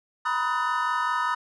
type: tone cluster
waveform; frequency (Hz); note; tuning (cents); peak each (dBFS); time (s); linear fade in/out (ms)
triangle; 955 / 1000 / 1260 / 1488 / 1787; A#5 / B5 / D#6 / F#6 / A6; +42 / +21 / +21 / +9 / +26; -28 / -28 / -25 / -31 / -32; 0.25-1.35; 10
effects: resampled to 24000 Hz